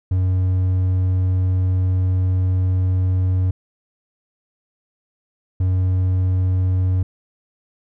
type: tone pair in turn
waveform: triangle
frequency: 92.5 / 92.5 Hz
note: F#2 / F#2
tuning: 0 / 0 cents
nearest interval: unison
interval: 0 cents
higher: neither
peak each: -13 dBFS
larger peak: neither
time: 0.11-3.51 / 5.6-7.03 s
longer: first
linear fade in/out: 5 ms
effects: none